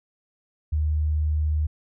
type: tone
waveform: sine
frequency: 76.4 Hz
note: D#2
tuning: 31 cents flat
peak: -20 dBFS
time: 0.72-1.67 s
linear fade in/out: 10 ms
effects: none